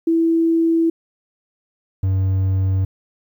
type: tone pair in turn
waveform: sine / triangle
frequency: 329.6 / 95.15 Hz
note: E4 / F#2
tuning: 0 / +49 cents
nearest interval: octave + minor seventh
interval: 2151 cents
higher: first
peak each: -13 dBFS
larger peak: neither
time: 0.07-0.9 / 2.03-2.85 s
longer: first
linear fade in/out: 5 ms
effects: 9-bit